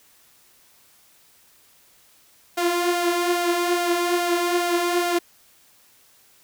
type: tone with flanger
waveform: sawtooth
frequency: 349.2 Hz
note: F4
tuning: in tune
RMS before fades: -22 dBFS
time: 2.57-5.19 s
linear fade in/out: 10 ms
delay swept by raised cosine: 1.3 to 4.9 ms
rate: 2.4 Hz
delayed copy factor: +0.5
effects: white hiss -56 dBFS RMS until 6.43 s